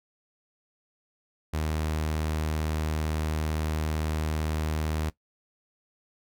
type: tone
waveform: sawtooth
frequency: 77.78 Hz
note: D#2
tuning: in tune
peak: -23 dBFS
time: 1.53-5.1 s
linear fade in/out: 10 ms
effects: noise-tail reverb RT60 0.1 s tail -17 dB re dry